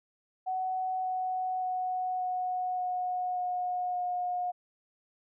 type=tone with pitch steps; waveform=sine; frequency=747 / 742.3 / 737.6 / 732.9 / 728.3 / 723.6 / 719.1 Hz; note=F#5 / F#5 / F#5 / F#5 / F#5 / F#5 / F#5; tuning=+16 / +5 / -6 / -17 / -28 / -39 / -50 cents; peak=-29 dBFS; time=0.46-4.52 s; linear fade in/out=20 ms; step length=580 ms; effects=none